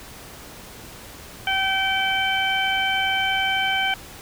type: harmonic tone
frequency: 771 Hz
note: G5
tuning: 29 cents flat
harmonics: 1 / 2 / 3 / 4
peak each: -25 / -25 / -25 / -25 dBFS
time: 1.47-3.94 s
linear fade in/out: 2 ms
effects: pink hiss -41 dBFS RMS until 4.21 s